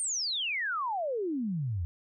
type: exponential sweep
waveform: sine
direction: down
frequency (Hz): 9080 to 79.7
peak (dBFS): -29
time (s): 0-1.85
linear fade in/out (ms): 0
effects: none